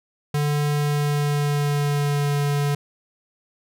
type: tone with pitch glide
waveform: square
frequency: 146.83 to 144.06 Hz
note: D3 to D3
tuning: 0 to -33 cents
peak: -20 dBFS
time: 0.34-2.75 s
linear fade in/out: 5 ms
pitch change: -33 cents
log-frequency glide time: 0.7-2.38 s
effects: none